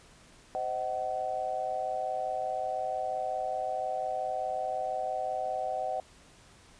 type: chord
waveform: sine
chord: C diminished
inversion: none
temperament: just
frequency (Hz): 523.3 / 627.9 / 753.5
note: C5 / Eb5 / Gb5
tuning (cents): 0 / +16 / +31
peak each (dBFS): -38 / -35 / -32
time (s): 0.55-6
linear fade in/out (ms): 0
effects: pink hiss -57 dBFS RMS until 6.79 s + resampled to 22050 Hz